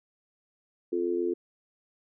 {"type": "harmonic tone", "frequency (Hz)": 87.31, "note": "F2", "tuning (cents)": 0, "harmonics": [3, 4, 5], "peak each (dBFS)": [-36, -27, -32], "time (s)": [0.92, 1.34], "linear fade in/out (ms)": 10, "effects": []}